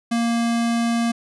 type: tone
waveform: square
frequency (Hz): 233.1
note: A#3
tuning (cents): 0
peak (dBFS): -19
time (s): 0.11-1.12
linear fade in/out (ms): 10
effects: resampled to 24000 Hz